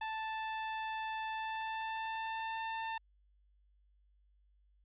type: tone with pitch glide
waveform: sawtooth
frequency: 880 to 896.4 Hz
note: A5 to A5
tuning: 0 to +32 cents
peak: -33 dBFS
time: 0.01-2.98 s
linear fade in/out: 5 ms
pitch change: +32 cents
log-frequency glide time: 1.3-2.66 s
effects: added 50 Hz sine -66 dBFS peak until 4.84 s + resampled to 8000 Hz